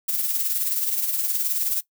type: noise with tremolo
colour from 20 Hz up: violet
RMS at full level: -22 dBFS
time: 0.08-1.81 s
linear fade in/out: 10 ms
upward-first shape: sine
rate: 19 Hz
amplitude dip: 50%
effects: noise-tail reverb RT60 0.1 s tail -18 dB re dry